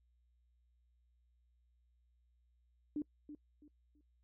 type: tone with echo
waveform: sine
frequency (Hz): 296.7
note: D4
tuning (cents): +18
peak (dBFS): -35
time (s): 2.96-3.02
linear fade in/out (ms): 2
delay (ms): 330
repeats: 3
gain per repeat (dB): -11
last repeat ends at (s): 4.01
effects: noise-tail reverb RT60 0.1 s tail -25 dB re dry + added 60 Hz sine -70 dBFS peak until 4.23 s